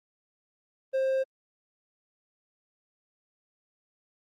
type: tone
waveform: triangle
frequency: 530 Hz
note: C5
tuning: 22 cents sharp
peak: -22 dBFS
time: 0.93-1.24 s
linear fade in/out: 20 ms
effects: Opus 24 kbps